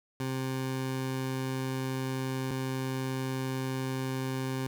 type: tone pair in turn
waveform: 20% pulse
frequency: 131.5 / 131.5 Hz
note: C3 / C3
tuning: +9 / +9 cents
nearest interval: unison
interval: 0 cents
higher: neither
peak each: -26 dBFS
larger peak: neither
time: 0.2-2.51 / 2.51-4.67 s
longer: first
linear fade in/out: 2 ms
effects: none